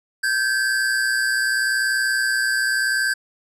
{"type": "tone pair together", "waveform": "square", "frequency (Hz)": [1563, 1683.8], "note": ["G6", "G#6"], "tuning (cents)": [-6, 23], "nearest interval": "minor second", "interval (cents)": 129, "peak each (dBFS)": [-20, -26], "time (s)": [0.23, 3.14], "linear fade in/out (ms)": 10, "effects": ["low-pass 12000 Hz 12 dB/octave"]}